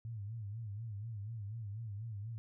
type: tone with vibrato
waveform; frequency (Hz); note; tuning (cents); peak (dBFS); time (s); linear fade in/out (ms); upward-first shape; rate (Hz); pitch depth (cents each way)
sine; 107.6; A2; -38; -40; 0.05-2.38; 0; sine; 4.1; 140
effects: none